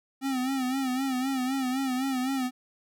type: tone with vibrato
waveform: square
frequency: 261.6 Hz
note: C4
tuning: in tune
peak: -27 dBFS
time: 0.21-2.51 s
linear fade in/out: 50 ms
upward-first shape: sine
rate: 3.9 Hz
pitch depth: 74 cents each way
effects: none